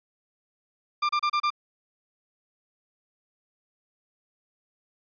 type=tone bursts; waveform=40% pulse; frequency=1191 Hz; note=D6; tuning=24 cents sharp; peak=-21 dBFS; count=5; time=1.02-1.504 s; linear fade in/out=10 ms; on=72 ms; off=31 ms; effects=resampled to 11025 Hz